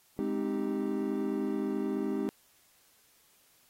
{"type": "chord", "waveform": "triangle", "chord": "Ab major seventh", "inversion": "none", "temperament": "equal", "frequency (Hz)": [207.7, 261.6, 311.1, 392], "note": ["Ab3", "C4", "Eb4", "G4"], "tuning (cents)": [0, 0, 0, 0], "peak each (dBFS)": -33, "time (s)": [0.19, 2.29], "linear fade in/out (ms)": 0, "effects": ["white hiss -65 dBFS RMS until 3.69 s", "AAC 48 kbps"]}